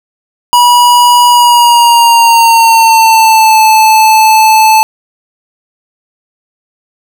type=tone with pitch glide; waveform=square; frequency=970 to 874.2 Hz; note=B5 to A5; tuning=-31 to -11 cents; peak=-3 dBFS; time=0.53-4.83 s; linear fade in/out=0 ms; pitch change=-180 cents; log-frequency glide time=1.28-3.6 s; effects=none